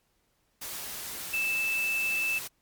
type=tone in noise; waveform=sine; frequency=2637 Hz; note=E7; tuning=in tune; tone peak=-26 dBFS; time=1.33-2.39 s; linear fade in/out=10 ms; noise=white; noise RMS=-38 dBFS; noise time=0.61-2.48 s; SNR=+9 dB; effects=pink hiss -72 dBFS RMS until 2.61 s + MP3 96 kbps